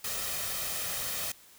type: noise with comb filter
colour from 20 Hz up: white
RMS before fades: -34 dBFS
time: 0.04-1.32 s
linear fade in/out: 5 ms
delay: 1.6 ms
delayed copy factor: +0.5
effects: white hiss -56 dBFS RMS until 1.58 s